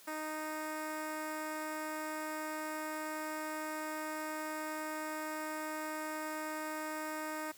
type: tone with notch filter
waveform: 10% pulse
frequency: 309.7 Hz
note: D#4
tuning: 8 cents flat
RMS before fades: -40 dBFS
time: 0.07-7.52 s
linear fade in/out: 10 ms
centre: 4200 Hz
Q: 1.8
effects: white hiss -58 dBFS RMS until 7.57 s + high-pass 100 Hz 12 dB/octave